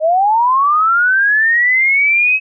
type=linear sweep; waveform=sine; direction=up; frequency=606 to 2572 Hz; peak=-9 dBFS; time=0-2.4 s; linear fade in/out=50 ms; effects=none